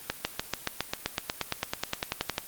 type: accelerating click train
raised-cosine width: 0.2 ms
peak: -9 dBFS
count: 21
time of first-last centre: 0.1-2.381 s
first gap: 150 ms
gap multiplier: 0.97
effects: white hiss -45 dBFS RMS until 2.47 s + Opus 24 kbps